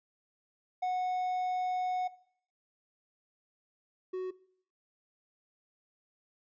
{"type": "tone pair in turn", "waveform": "triangle", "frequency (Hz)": [734, 370.9], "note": ["F#5", "F#4"], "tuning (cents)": [-14, 4], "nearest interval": "octave", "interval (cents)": 1182, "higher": "first", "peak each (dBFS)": [-27, -31], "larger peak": "first", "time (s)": [[0.82, 2.08], [4.13, 4.31]], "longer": "first", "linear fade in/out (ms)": 10, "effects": ["noise-tail reverb RT60 0.6 s tail -20 dB re dry", "resampled to 16000 Hz"]}